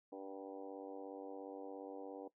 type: harmonic tone with a mistuned harmonic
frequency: 97.1 Hz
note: G2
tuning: 16 cents flat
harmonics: 3 / 4 / 5 / 6 / 7 / 8 / 9 / 10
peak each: -50 / -55 / -50 / -55 / -61 / -55 / -64 / -65 dBFS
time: 0.12-2.28 s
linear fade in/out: 5 ms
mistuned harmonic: 7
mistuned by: +30 cents
effects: noise-tail reverb RT60 0.1 s tail -17 dB re dry